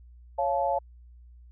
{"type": "chord", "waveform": "sine", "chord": "Db augmented", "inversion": "none", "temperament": "just", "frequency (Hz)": [554.4, 693, 866.2], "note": ["Db5", "F5", "A5"], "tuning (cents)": [0, -14, -27], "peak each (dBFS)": -28, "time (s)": [0.38, 0.79], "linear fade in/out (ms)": 10, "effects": ["added 60 Hz sine -48 dBFS peak until 1.51 s"]}